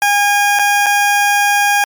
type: tone with dropouts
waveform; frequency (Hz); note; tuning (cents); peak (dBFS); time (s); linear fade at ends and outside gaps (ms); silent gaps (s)
20% pulse; 815; G#5; -33; -5; 0.02-1.84; 1; 0.589-0.594 / 0.861-0.865
effects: MP3 96 kbps